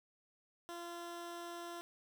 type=tone; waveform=15% pulse; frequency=343.8 Hz; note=F4; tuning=27 cents flat; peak=-38 dBFS; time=0.69-1.81 s; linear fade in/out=0 ms; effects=none